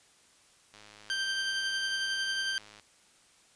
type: click train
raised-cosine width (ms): 0.2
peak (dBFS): -34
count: 217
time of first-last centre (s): 0.74-2.797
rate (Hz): 105
type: tone with tremolo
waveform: 20% pulse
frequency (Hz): 1568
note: G6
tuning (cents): 0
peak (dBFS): -24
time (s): 1.1-2.58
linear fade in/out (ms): 0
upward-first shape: sine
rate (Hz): 11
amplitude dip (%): 25
effects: white hiss -62 dBFS RMS until 3.55 s + resampled to 22050 Hz